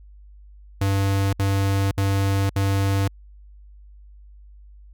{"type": "tone bursts", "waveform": "square", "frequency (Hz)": 98.1, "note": "G2", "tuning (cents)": 2, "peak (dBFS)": -19, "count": 4, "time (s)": [0.81, 3.079], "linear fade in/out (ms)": 5, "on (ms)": 520, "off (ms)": 63, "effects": ["added 50 Hz sine -43 dBFS peak until 4.93 s"]}